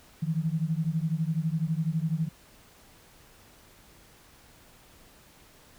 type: beating tone pair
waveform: sine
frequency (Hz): 155.56 / 167.56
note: D#3 / E3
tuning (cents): 0 / +29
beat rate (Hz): 12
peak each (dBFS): -28 / -29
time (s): 0.22-2.29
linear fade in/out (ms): 10
effects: pink hiss -56 dBFS RMS until 5.78 s